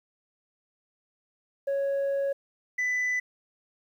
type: tone pair in turn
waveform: sine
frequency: 554.4 / 1994.6 Hz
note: C#5 / B6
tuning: 0 / +17 cents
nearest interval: octave + minor seventh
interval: 2217 cents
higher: second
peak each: -22 dBFS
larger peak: neither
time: 1.67-2.33 / 2.78-3.2 s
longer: first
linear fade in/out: 10 ms
effects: tanh soft clip ceiling -24 dBFS + 10-bit